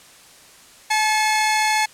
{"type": "tone pair together", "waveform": "sawtooth", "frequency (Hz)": [862, 2172], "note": ["A5", "C#7"], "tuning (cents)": [-36, -36], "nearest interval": "octave + major third", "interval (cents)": 1600, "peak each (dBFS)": [-14, -19], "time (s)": [0.9, 1.86], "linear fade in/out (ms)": 10, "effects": ["white hiss -47 dBFS RMS until 1.93 s", "low-pass 10000 Hz 12 dB/octave"]}